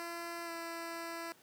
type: tone with pitch glide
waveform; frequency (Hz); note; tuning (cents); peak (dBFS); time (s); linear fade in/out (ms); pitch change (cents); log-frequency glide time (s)
10% pulse; 340 to 334.5; F4 to E4; -46 to +25; -32; 0-1.32; 0; -29; 0.45-0.5
effects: pink hiss -63 dBFS RMS until 1.42 s + high-pass 200 Hz 12 dB/octave